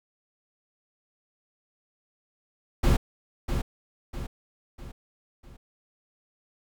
brown noise with echo, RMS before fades -20 dBFS, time 2.83-2.97 s, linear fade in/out 10 ms, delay 650 ms, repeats 4, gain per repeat -7 dB, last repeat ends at 5.57 s, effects none

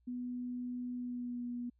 sine tone with pitch glide, 246.9 to 242.4 Hz, B3 to B3, 0 to -32 cents, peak -37 dBFS, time 0.07-1.7 s, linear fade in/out 10 ms, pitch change -32 cents, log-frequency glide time 0.95-1.45 s, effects added 60 Hz sine -69 dBFS peak until 1.79 s

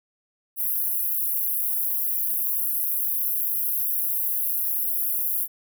pink high-pass noise, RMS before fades -25 dBFS, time 0.56-5.48 s, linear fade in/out 50 ms, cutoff 11000 Hz, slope 96 dB/octave, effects none

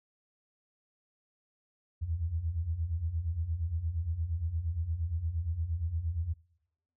sine beating tone pair, 76.9 / 85.5 Hz, D#2 / F2, -20 / -36 cents, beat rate 8.6 Hz, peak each -36 / -31 dBFS, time 2.01-6.34 s, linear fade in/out 20 ms, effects noise-tail reverb RT60 0.8 s tail -24 dB re dry

